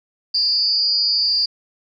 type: tone with amplitude modulation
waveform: sine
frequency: 4732 Hz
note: D8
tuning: 12 cents sharp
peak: -11 dBFS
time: 0.34-1.46 s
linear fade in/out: 10 ms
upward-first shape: sine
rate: 233 Hz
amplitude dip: 95%
effects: none